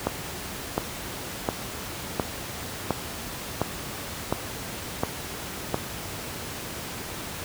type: click train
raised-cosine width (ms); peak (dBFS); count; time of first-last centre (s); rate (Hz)
1; -8; 9; 0.07-5.744; 1.41
effects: pink hiss -35 dBFS RMS until 7.44 s + high-pass 60 Hz 12 dB/octave